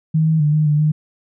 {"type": "tone with pitch steps", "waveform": "sine", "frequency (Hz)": [158, 159.1, 149, 153.7, 148.9, 152.9], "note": ["D#3", "D#3", "D3", "D#3", "D3", "D#3"], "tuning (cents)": [27, 39, 25, -21, 24, -30], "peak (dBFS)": -12, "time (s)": [0.14, 0.92], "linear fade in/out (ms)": 10, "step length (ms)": 130, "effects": []}